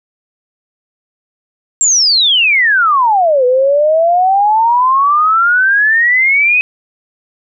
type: exponential two-way sweep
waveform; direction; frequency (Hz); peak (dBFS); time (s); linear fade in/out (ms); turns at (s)
sine; down then up; 7570 to 491.8 to 2545; -7; 1.81-6.61; 0; 3.45
effects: none